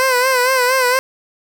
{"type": "tone with vibrato", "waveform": "15% pulse", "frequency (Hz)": 510, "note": "C5", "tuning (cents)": -44, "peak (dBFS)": -6, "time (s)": [0, 0.99], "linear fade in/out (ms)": 0, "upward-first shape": "sine", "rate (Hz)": 4.3, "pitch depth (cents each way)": 66, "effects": []}